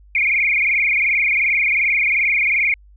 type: tone with frequency modulation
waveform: sine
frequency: 2277 Hz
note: C#7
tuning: 46 cents sharp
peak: -14 dBFS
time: 0.15-2.74 s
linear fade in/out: 2 ms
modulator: 22.7 Hz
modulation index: 7.8
effects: added 50 Hz sine -44 dBFS peak until 2.96 s